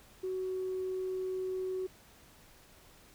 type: tone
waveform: sine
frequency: 373.5 Hz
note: F#4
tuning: 16 cents sharp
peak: -32 dBFS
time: 0.23-1.87 s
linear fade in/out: 10 ms
effects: tanh soft clip ceiling -28 dBFS + pink hiss -59 dBFS RMS until 3.14 s